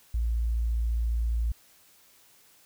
sine tone, 57.3 Hz, A#1, 29 cents flat, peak -24 dBFS, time 0.14-1.52 s, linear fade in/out 5 ms, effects white hiss -59 dBFS RMS until 2.65 s

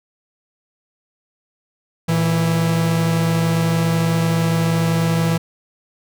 45% pulse tone pair together, 114.45 / 164.81 Hz, A#2 / E3, -31 / 0 cents, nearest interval tritone, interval 631 cents, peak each -23 / -16 dBFS, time 2.08-5.38 s, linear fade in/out 10 ms, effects none

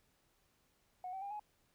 sine tone with pitch steps, 732 / 766.2 / 801.9 / 839.4 Hz, F#5 / G5 / G5 / G#5, -19 / -40 / +39 / +18 cents, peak -40 dBFS, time 1.04-1.396 s, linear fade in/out 2 ms, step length 89 ms, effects tanh soft clip ceiling -36 dBFS + pink hiss -75 dBFS RMS until 1.74 s

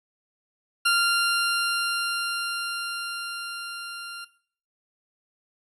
20% pulse tone with level ramp, 1390 Hz, F6, 9 cents flat, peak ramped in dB -13 to -30 dBFS, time 0.85-4.25 s, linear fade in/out 10 ms, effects noise-tail reverb RT60 0.5 s tail -18 dB re dry + resampled to 32000 Hz

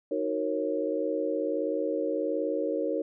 sine chord, D# minor seventh, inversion none, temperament equal with one note detuned, 311.1 / 370 / 466.2 / 547.7 Hz, D#4 / F#4 / A#4 / C#5, 0 / 0 / 0 / -21 cents, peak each -32 / -35 / -31 / -31 dBFS, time 0.11-3.02 s, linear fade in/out 5 ms, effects none

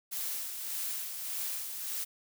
blue noise with tremolo, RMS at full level -35 dBFS, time 0.11-2.05 s, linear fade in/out 20 ms, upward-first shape sine, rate 1.7 Hz, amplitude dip 45%, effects none

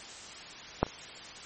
clicks, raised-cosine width 1 ms, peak -8 / -30 dBFS, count 2, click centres 0.83 / 0.866 s, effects white hiss -45 dBFS RMS until 1.45 s + MP3 32 kbps

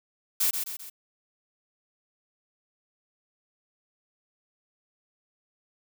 blue noise with echo, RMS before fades -24 dBFS, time 0.4-0.51 s, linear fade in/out 10 ms, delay 130 ms, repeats 3, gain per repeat -6 dB, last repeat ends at 0.9 s, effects none

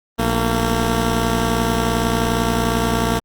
10% pulse tone pair together, 59.87 / 228.2 Hz, A#1 / A#3, +47 / -37 cents, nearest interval octave + major seventh, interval 2316 cents, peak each -11 dBFS, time 0.18-3.2 s, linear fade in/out 20 ms, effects Opus 24 kbps

